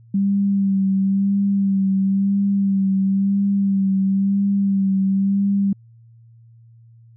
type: tone with vibrato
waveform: sine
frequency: 196 Hz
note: G3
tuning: in tune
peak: -15 dBFS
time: 0.14-5.73 s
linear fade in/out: 5 ms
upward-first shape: sine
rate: 0.98 Hz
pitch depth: 29 cents each way
effects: added 115 Hz sine -45 dBFS peak until 7.16 s